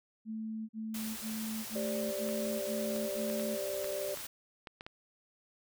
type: tone bursts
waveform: sine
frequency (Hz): 220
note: A3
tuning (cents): 0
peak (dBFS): -36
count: 7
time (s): 0.25-3.582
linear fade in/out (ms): 50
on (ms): 440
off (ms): 42
type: noise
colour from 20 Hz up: white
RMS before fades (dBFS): -43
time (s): 0.94-4.27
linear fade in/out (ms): 5
type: chord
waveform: sine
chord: G suspended fourth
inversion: none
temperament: equal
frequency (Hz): 392 / 523.3 / 587.3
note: G4 / C5 / D5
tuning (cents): 0 / 0 / 0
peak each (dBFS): -41 / -42 / -36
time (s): 1.75-4.15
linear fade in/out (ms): 10
type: clicks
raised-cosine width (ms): 0.3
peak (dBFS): -28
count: 9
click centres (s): 2.289 / 2.962 / 3.3 / 3.397 / 3.844 / 4.173 / 4.672 / 4.809 / 4.865
effects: none